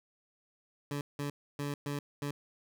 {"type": "tone bursts at uneven times", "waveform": "20% pulse", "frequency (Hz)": 143.7, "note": "D3", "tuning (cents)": -37, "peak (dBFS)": -29, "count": 5, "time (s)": [[0.91, 1.01], [1.19, 1.3], [1.59, 1.74], [1.86, 1.99], [2.22, 2.31]], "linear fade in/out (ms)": 2, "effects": []}